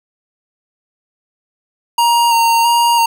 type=tone with vibrato; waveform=square; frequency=932.3 Hz; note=A#5; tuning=in tune; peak=-10 dBFS; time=1.98-3.06 s; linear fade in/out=5 ms; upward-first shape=square; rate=1.5 Hz; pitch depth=18 cents each way; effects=none